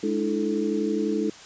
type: tone cluster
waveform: sine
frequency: 210.1 / 298.5 / 330.3 / 436.2 Hz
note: G#3 / D4 / E4 / A4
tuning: +20 / +28 / +4 / -15 cents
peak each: -28 dBFS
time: 0.03-1.3 s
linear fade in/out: 5 ms
effects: white hiss -45 dBFS RMS until 1.45 s + resampled to 16000 Hz